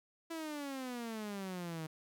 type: exponential sweep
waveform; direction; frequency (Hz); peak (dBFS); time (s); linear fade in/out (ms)
sawtooth; down; 334.2 to 155.56; -36; 0.3-1.87; 10
effects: none